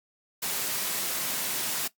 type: high-pass noise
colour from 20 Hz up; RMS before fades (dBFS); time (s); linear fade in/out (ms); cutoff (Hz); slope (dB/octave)
white; -30; 0.42-1.88; 10; 120; 24
effects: noise-tail reverb RT60 0.1 s tail -17 dB re dry + Opus 48 kbps